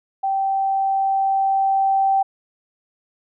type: tone with level ramp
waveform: sine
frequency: 778 Hz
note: G5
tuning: 13 cents flat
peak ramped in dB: -18 to -14 dBFS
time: 0.23-2.23 s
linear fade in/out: 10 ms
effects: none